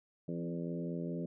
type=harmonic tone with a mistuned harmonic; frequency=84.7 Hz; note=E2; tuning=48 cents sharp; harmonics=2 / 3 / 4 / 5 / 6 / 7; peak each=-38 / -42 / -44 / -46 / -48 / -49 dBFS; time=0.28-1.26 s; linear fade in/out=5 ms; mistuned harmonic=3; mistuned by=+19 cents; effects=none